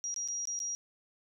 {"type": "tone with dropouts", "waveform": "sine", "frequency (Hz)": 5720, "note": "F8", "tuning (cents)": 41, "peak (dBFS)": -33, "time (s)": [0.04, 0.75], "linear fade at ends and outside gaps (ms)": 0, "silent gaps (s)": [[0.142, 0.162], [0.277, 0.285], [0.454, 0.473], [0.591, 0.602]], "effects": []}